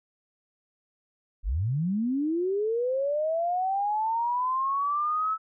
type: linear sweep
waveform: sine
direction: up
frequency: 36.85 to 1311 Hz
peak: -24 dBFS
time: 1.43-5.38 s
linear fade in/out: 50 ms
effects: none